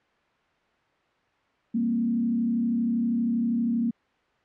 sine tone with frequency modulation, 233.1 Hz, A#3, in tune, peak -22 dBFS, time 1.74-3.91 s, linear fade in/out 10 ms, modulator 32.6 Hz, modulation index 0.65, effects white hiss -65 dBFS RMS until 4.44 s + low-pass 2000 Hz 12 dB/octave

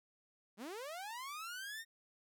sawtooth linear sweep, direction up, 183.3 to 1864.7 Hz, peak -40 dBFS, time 0.57-1.85 s, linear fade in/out 50 ms, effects none

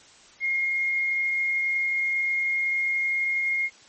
sine tone, 2141 Hz, C7, 39 cents sharp, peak -22 dBFS, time 0.4-3.7 s, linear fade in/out 50 ms, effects white hiss -52 dBFS RMS until 3.88 s + MP3 32 kbps

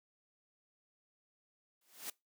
white noise with exponential growth, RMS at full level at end -39 dBFS, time 1.81-2.1 s, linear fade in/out 5 ms, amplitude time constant 61 ms, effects noise-tail reverb RT60 0.2 s tail -22 dB re dry + high-pass 200 Hz 12 dB/octave

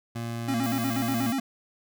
25% pulse tone, 116.54 Hz, A#2, in tune, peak -27 dBFS, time 0.15-1.31 s, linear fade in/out 10 ms
square tone with vibrato, 249.6 Hz, B3, 19 cents sharp, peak -26 dBFS, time 0.48-1.4 s, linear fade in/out 5 ms, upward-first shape square, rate 8.3 Hz, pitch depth 140 cents each way
violet noise, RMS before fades -39 dBFS, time 0.63-1.33 s, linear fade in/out 10 ms
effects none

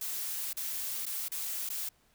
blue noise with dropouts, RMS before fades -36 dBFS, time 0.01-1.89 s, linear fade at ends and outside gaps 5 ms, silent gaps 0.532-0.568 / 1.056-1.063 / 1.284-1.317 / 1.691-1.7 s, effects pink hiss -68 dBFS RMS until 2.14 s

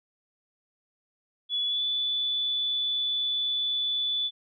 sine tone with pitch glide, 3412 to 3472 Hz, G#7 to A7, +46 to -24 cents, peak -25 dBFS, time 1.49-4.31 s, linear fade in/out 50 ms, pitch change +30 cents, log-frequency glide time 1.67-1.82 s, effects none

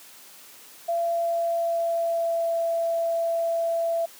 sine tone with pitch glide, 679 to 668.9 Hz, F5 to E5, -49 to +25 cents, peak -22 dBFS, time 0.88-4.06 s, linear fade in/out 10 ms, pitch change -26 cents, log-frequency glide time 1-2.51 s, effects white hiss -48 dBFS RMS until 4.19 s + high-pass 200 Hz 12 dB/octave

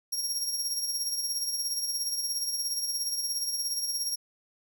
25% pulse tone with tremolo, 5588 Hz, F8, in tune, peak -22 dBFS, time 0.12-4.16 s, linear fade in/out 10 ms, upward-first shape sine, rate 17 Hz, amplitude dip 50%, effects none

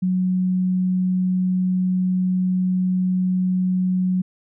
sine tone, 184 Hz, F#3, 9 cents flat, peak -17 dBFS, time 0.02-4.22 s, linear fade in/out 10 ms, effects none

